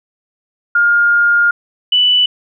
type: tone pair in turn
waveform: sine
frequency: 1414 / 2975 Hz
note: F6 / F#7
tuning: +21 / +9 cents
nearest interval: octave + minor second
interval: 1288 cents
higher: second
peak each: -8 dBFS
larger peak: neither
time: 0.75-1.51 / 1.92-2.26 s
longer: first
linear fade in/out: 5 ms
effects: none